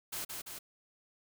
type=noise with echo; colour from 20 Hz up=white; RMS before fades=-39 dBFS; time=0.12-0.25 s; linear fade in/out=10 ms; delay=170 ms; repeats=2; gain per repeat=-3 dB; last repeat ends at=0.59 s; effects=none